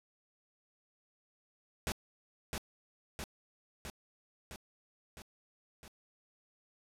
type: noise with echo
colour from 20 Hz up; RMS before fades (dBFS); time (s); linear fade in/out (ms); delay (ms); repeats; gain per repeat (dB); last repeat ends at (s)
pink; -35; 1.87-1.92; 0; 660; 6; -3; 5.88
effects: low-pass 12000 Hz 12 dB/octave